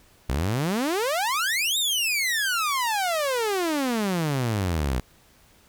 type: exponential two-way sweep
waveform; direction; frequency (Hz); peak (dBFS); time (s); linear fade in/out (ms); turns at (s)
sawtooth; up then down; 59.2 to 3806 to 59.2; -19; 0.29-5; 5; 1.78
effects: pink hiss -57 dBFS RMS until 5.68 s